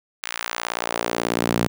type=tone with high-pass filter sweep; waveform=sawtooth; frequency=58.27 Hz; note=A#1; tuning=in tune; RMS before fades=-25 dBFS; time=0.23-1.68 s; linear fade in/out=0 ms; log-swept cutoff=1900 to 160 Hz; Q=1; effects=none